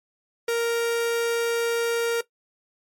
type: tone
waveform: 45% pulse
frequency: 466.2 Hz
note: A#4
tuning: in tune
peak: -21 dBFS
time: 0.48-2.21 s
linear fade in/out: 5 ms
effects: noise-tail reverb RT60 0.1 s tail -17 dB re dry + MP3 64 kbps